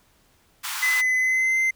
pink high-pass noise, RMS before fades -30 dBFS, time 0.63-1.02 s, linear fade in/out 20 ms, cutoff 920 Hz, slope 48 dB/octave
triangle tone with pitch glide, 2022 to 2074 Hz, B6 to C7, +40 to -16 cents, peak -17 dBFS, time 0.82-1.71 s, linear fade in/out 10 ms, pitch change +44 cents, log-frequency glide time 1.16-1.58 s
effects pink hiss -61 dBFS RMS until 1.75 s

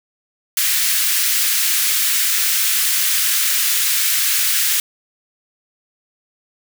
white high-pass noise, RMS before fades -17 dBFS, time 0.57-4.8 s, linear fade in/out 2 ms, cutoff 1500 Hz, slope 24 dB/octave, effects none

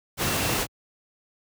sine tone in noise, 2700 Hz, E7, 41 cents sharp, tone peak -36 dBFS, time 0.23-0.59 s, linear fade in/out 50 ms, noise pink, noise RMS -25 dBFS, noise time 0.17-0.67 s, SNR -14 dB, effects high-pass 60 Hz 12 dB/octave

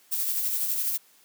violet noise with tremolo, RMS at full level -26 dBFS, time 0.11-0.98 s, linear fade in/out 20 ms, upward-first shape sine, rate 12 Hz, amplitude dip 35%, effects white hiss -59 dBFS RMS until 1.24 s + high-pass 200 Hz 12 dB/octave

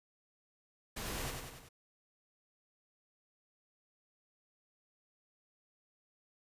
pink noise with echo, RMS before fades -41 dBFS, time 0.96-1.31 s, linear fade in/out 10 ms, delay 95 ms, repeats 4, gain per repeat -4 dB, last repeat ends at 1.69 s, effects resampled to 32000 Hz

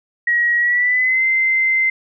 sine tone with pitch glide, 1903 to 2075 Hz, A#6 to C7, +35 to -15 cents, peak -13 dBFS, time 0.27-1.9 s, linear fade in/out 5 ms, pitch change +150 cents, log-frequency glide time 0.58-1.24 s, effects none

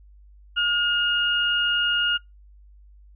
sine tone pair together, 1427 / 2848 Hz, F6 / F7, +37 / +33 cents, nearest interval octave, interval 1196 cents, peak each -22 dBFS, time 0.56-2.18 s, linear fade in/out 20 ms, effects noise-tail reverb RT60 0.2 s tail -26 dB re dry + added 50 Hz sine -47 dBFS peak until 3.15 s

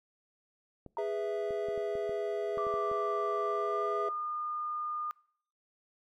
clicks, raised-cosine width 2 ms, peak -33 dBFS, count 10, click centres 0.863 / 1.507 / 1.686 / 1.777 / 1.954 / 2.094 / 2.574 / 2.668 / 2.74 / 2.915 s
sine tone with exponential decay, 928 Hz, A#5, 8 cents flat, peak -31 dBFS, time 0.97-1.08 s, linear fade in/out 1 ms, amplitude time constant 23 ms
triangle chord, E major, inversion first, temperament just, 412 / 494.4 / 659.3 Hz, G#4 / B4 / E5, -14 / +2 / 0 cents, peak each -32 / -38 / -33 dBFS, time 0.98-4.09 s, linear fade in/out 5 ms
sine tone with pitch glide, 1174.7 to 1216.1 Hz, D6 to D#6, 0 to -40 cents, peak -33 dBFS, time 2.58-5.11 s, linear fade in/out 0 ms, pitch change +60 cents, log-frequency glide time 3.4-4 s
effects noise-tail reverb RT60 0.6 s tail -23 dB re dry

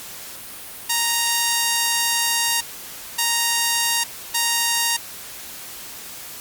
5% pulse tone bursts at uneven times, 932.3 Hz, A#5, in tune, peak -6 dBFS, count 3, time 0.89-2.61 / 3.18-4.04 / 4.34-4.97 s, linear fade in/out 10 ms, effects white hiss -36 dBFS RMS until 6.4 s + Opus 48 kbps

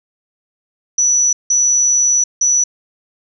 sine tone bursts at uneven times, 5920 Hz, F#8, in tune, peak -10 dBFS, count 3, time 0.98-1.33 / 1.5-2.24 / 2.41-2.64 s, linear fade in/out 5 ms, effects none

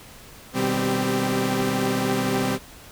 sawtooth tone cluster, 122.6 / 152.8 / 194.9 / 258.7 / 393.9 Hz, B2 / D#3 / G3 / C4 / G4, -12 / -31 / -10 / -19 / +8 cents, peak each -26 / -30 / -23 / -21 / -24 dBFS, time 0.53-2.59 s, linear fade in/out 50 ms, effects pink hiss -45 dBFS RMS until 2.91 s

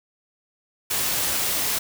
white noise, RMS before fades -24 dBFS, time 0.9-1.79 s, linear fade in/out 10 ms, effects none

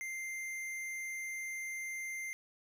triangle tone with hard clipping, 2093 Hz, C7, in tune, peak -40 dBFS, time 0.01-2.33 s, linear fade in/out 0 ms, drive 16 dB, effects none

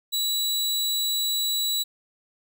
sawtooth tone, 3925 Hz, B7, 11 cents flat, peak -20 dBFS, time 0.12-1.84 s, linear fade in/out 20 ms, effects none

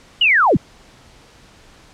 sine linear sweep, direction down, 3000 to 85 Hz, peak -10 dBFS, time 0.21-0.57 s, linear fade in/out 5 ms, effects pink hiss -47 dBFS RMS until 1.93 s + low-pass 7000 Hz 12 dB/octave

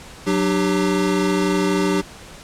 square tone cluster, 184.8 / 300 / 392.7 Hz, F#3 / D4 / G4, -2 / +37 / +3 cents, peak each -22 / -22 / -22 dBFS, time 0.26-2.02 s, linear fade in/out 20 ms, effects pink hiss -40 dBFS RMS until 2.43 s + low-pass 9000 Hz 12 dB/octave

